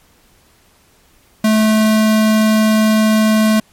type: tone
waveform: square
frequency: 217 Hz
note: A3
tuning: 24 cents flat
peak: -10 dBFS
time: 1.44-3.6 s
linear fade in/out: 5 ms
effects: pink hiss -52 dBFS RMS until 3.72 s + MP3 64 kbps